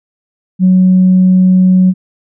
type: tone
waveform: sine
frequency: 185 Hz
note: F#3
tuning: in tune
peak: -3 dBFS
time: 0.59-1.94 s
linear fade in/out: 50 ms
effects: tanh soft clip ceiling 0 dBFS